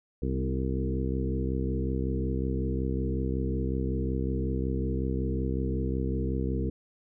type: harmonic tone with a mistuned harmonic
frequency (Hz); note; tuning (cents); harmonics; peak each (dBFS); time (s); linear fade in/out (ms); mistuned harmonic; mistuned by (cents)
65.41; C2; 0; 1 / 2 / 3 / 4 / 5 / 6 / 7; -30 / -33 / -35 / -36 / -37 / -38 / -38; 0.22-6.7; 5; 4; -15
effects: none